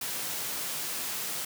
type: high-pass noise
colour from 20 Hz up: white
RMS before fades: -34 dBFS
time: 0.01-1.45 s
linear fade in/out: 5 ms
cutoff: 100 Hz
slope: 96 dB/octave
effects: none